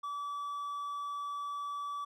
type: tone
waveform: triangle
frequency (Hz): 1151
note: D6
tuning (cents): -35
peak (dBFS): -34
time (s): 0.03-2.05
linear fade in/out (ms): 10
effects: none